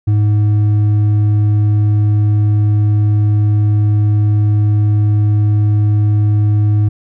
sine tone with hard clipping, 104.8 Hz, G#2, 16 cents sharp, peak -10 dBFS, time 0.07-6.89 s, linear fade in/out 10 ms, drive 4 dB, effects none

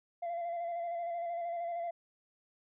sine tone with vibrato, 686 Hz, F5, 31 cents flat, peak -32 dBFS, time 0.22-1.91 s, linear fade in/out 10 ms, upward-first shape square, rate 13 Hz, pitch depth 25 cents each way, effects tanh soft clip ceiling -33 dBFS

